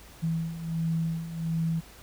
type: beating tone pair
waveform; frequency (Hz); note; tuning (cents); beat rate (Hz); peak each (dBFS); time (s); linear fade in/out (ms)
sine; 162.8 / 164.2; E3 / E3; -21 / -6; 1.4; -33 / -28; 0.22-1.81; 20
effects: added 55 Hz sine -51 dBFS peak until 2.02 s + pink hiss -51 dBFS RMS until 2.02 s